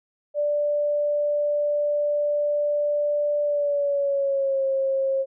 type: tone with pitch glide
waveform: sine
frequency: 587.3 to 538.6 Hz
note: D5 to C#5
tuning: 0 to -50 cents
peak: -20 dBFS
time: 0.34-5.26 s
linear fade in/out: 50 ms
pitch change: -150 cents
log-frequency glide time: 3.43-4.64 s
effects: none